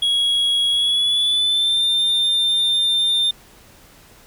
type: tone with pitch glide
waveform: triangle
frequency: 3322 to 3602 Hz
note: G#7 to A7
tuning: 0 to +40 cents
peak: -14 dBFS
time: 0.02-3.31 s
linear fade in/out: 5 ms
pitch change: +140 cents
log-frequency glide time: 0.7-1.85 s
effects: pink hiss -48 dBFS RMS until 4.26 s